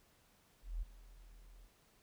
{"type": "tone with ADSR envelope", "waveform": "sine", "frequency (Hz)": 41.2, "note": "E1", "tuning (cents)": 0, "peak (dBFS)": -35, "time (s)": [0.62, 1.68], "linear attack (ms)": 200, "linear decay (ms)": 16, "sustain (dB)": -20, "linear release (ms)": 34, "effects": ["pink hiss -70 dBFS RMS until 2.02 s"]}